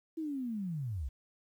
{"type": "linear sweep", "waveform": "sine", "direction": "down", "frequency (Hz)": [329.3, 56.8], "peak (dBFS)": -34, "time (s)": [0.17, 1.09], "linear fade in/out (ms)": 10, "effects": ["11-bit"]}